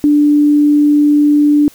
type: tone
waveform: sine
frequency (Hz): 294.2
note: D4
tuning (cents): +3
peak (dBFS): -6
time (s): 0.04-1.68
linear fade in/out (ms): 0
effects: white hiss -43 dBFS RMS until 1.74 s